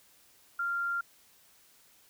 sine tone, 1390 Hz, F6, 9 cents flat, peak -29 dBFS, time 0.59-1.01 s, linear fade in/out 5 ms, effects white hiss -62 dBFS RMS until 2.09 s

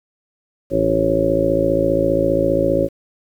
harmonic tone, 55 Hz, A1, in tune, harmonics 1 / 2 / 3 / 5 / 6 / 7 / 8 / 9 / 10, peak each -28 / -28 / -26 / -23 / -22 / -23 / -29 / -26 / -17 dBFS, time 0.7-2.89 s, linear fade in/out 50 ms, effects 8-bit

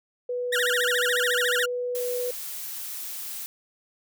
sine tone, 492.2 Hz, B4, 6 cents flat, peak -26 dBFS, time 0.29-2.31 s, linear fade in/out 5 ms
30% pulse tone with vibrato, 1630 Hz, G#6, 33 cents flat, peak -20 dBFS, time 0.52-1.66 s, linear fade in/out 10 ms, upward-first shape sine, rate 14 Hz, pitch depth 280 cents each way
blue noise, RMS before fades -35 dBFS, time 1.95-3.46 s, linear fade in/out 0 ms
effects none

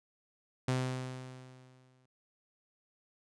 sawtooth tone with exponential decay, 128.5 Hz, C3, 31 cents flat, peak -24 dBFS, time 0.68-2.06 s, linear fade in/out 5 ms, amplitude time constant 300 ms, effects resampled to 22050 Hz

